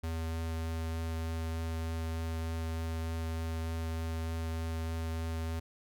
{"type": "tone with vibrato", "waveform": "square", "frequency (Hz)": 81.6, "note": "E2", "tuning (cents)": -17, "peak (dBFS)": -34, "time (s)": [0.03, 5.6], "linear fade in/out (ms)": 10, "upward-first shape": "triangle", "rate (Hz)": 3.3, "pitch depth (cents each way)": 9, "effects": []}